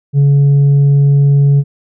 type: tone with tanh clipping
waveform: triangle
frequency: 141.2 Hz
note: C#3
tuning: 32 cents sharp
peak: -6 dBFS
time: 0.13-1.64 s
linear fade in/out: 50 ms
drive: 7 dB
effects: none